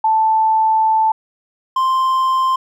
sine / triangle tone pair in turn, 880 / 1046.5 Hz, A5 / C6, 0 / 0 cents, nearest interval minor third, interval 300 cents, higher second, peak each -11 dBFS, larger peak neither, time 0.04-1.12 / 1.76-2.56 s, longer first, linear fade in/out 5 ms, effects none

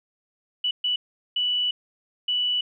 sine tone bursts at uneven times, 2960 Hz, F#7, in tune, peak -21 dBFS, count 4, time 0.64-0.71 / 0.84-0.96 / 1.36-1.71 / 2.28-2.61 s, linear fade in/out 5 ms, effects none

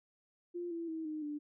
sine tone with pitch steps, 349.2 / 335 / 321.3 / 308.2 / 295.7 Hz, F4 / E4 / E4 / D#4 / D4, 0 / +28 / -44 / -16 / +12 cents, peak -37 dBFS, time 0.54-1.39 s, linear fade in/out 20 ms, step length 170 ms, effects none

